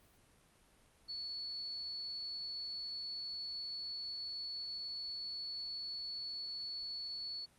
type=tone; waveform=sine; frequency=4422 Hz; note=C#8; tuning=5 cents flat; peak=-40 dBFS; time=1.08-7.46 s; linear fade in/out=20 ms; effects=pink hiss -67 dBFS RMS until 7.58 s + Opus 32 kbps